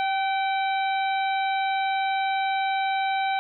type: harmonic tone with a mistuned harmonic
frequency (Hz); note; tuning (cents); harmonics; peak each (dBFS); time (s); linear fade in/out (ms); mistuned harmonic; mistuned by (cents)
776; G5; -18; 1 / 2 / 3 / 4 / 5; -23 / -33 / -32 / -40 / -37; 0-3.39; 0; 2; -35
effects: none